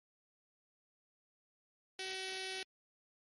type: tone with notch filter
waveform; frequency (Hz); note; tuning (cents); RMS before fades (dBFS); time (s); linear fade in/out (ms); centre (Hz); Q
5% pulse; 378.6; F#4; +40; -42; 1.99-2.63; 2; 1100; 1
effects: low-pass 9000 Hz 12 dB/octave + MP3 48 kbps